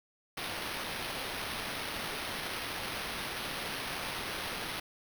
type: noise with sample-and-hold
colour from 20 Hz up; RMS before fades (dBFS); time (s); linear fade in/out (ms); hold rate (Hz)
white; -38; 0.37-4.8; 5; 7350
effects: none